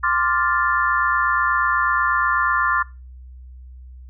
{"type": "chord", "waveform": "sine", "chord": "D minor seventh", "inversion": "third", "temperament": "equal", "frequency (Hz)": [1046.5, 1174.7, 1396.9, 1760], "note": ["C6", "D6", "F6", "A6"], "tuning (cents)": [0, 0, 0, 0], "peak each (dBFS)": -22, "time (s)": [0.03, 2.83], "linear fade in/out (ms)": 10, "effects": ["noise-tail reverb RT60 0.3 s tail -23 dB re dry", "added 63 Hz sine -37 dBFS peak until 4.09 s"]}